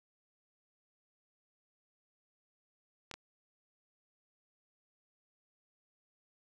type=clicks; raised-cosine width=0.2 ms; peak=-26 dBFS; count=2; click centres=3.113 / 3.14 s; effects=11-bit